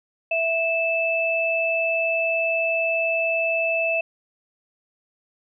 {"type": "tone pair together", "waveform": "sine", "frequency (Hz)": [659, 2629], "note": ["E5", "E7"], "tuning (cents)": [-1, -5], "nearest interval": "2 octaves", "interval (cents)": 2396, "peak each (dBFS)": [-23, -22], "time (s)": [0.31, 4.01], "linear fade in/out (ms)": 5, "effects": []}